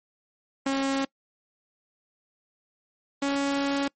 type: tone pair in turn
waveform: sawtooth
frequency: 272 / 279.3 Hz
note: C#4 / C#4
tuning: -33 / +13 cents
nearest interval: unison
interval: 46 cents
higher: second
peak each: -20 / -20 dBFS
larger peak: neither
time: 0.66-1.05 / 3.22-3.88 s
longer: second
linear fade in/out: 5 ms
effects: noise-tail reverb RT60 0.1 s tail -24 dB re dry + MP3 32 kbps